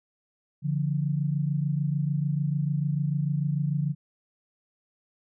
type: tone pair together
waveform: sine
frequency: 144.24 / 171 Hz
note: D3 / F3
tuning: -31 / -36 cents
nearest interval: minor third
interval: 295 cents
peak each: -25 / -29 dBFS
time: 0.62-3.95 s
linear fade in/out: 50 ms
effects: none